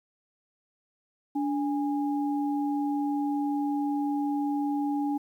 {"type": "tone pair together", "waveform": "sine", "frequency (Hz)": [289.1, 822], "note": ["D4", "G#5"], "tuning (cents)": [-27, -18], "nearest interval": "octave + tritone", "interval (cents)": 1809, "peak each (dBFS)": [-26, -33], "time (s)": [1.35, 5.18], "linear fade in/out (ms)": 10, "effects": ["10-bit"]}